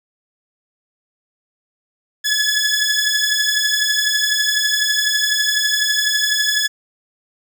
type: beating tone pair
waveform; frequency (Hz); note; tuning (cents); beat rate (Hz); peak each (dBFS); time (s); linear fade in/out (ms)
15% pulse; 1700 / 1712; G#6 / A6; +40 / -48; 12; -12; 2.24-6.68; 20
effects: none